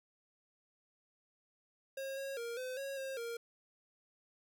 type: tone with pitch steps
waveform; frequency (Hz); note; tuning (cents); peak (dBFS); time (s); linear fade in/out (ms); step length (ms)
square; 540 / 546 / 468.3 / 511 / 549 / 535 / 466.7; C#5 / C#5 / A#4 / C5 / C#5 / C5 / A#4; -45 / -26 / +8 / -41 / -17 / +38 / +2; -40; 1.97-3.37; 5; 200
effects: none